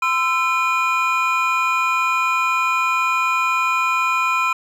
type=tone cluster; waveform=triangle; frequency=1028 / 1331 / 2440 Hz; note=C6 / E6 / D#7; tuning=-31 / +16 / -34 cents; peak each=-19 dBFS; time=0.02-4.53 s; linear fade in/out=5 ms; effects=none